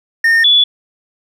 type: tone pair in turn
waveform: triangle / sine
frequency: 1828 / 3433 Hz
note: A#6 / A7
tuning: -34 / -43 cents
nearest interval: major seventh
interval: 1091 cents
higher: second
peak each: -6 dBFS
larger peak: neither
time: 0.24-0.44 / 0.44-0.64 s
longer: neither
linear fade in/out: 5 ms
effects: none